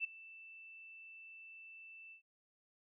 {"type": "tone with ADSR envelope", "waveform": "sine", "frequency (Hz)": 2656, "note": "E7", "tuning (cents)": 12, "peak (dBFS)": -32, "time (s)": [0, 2.22], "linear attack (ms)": 43, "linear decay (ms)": 10, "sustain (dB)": -20, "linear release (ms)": 99, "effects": []}